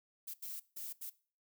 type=noise bursts at uneven times; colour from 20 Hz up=violet; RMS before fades=-44 dBFS; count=4; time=0.27-0.34 / 0.42-0.6 / 0.76-0.93 / 1.01-1.1 s; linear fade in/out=10 ms; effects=noise-tail reverb RT60 0.4 s tail -20 dB re dry